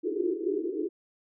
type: band-pass noise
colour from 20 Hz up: white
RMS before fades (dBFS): -30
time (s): 0.03-0.89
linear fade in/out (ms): 20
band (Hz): 310 to 420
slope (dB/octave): 96
effects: none